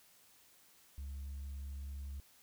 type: tone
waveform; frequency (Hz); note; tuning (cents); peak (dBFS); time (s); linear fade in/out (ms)
sine; 69.3; C#2; 0; -39; 0.98-2.2; 0
effects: tanh soft clip ceiling -40 dBFS + white hiss -65 dBFS RMS until 2.42 s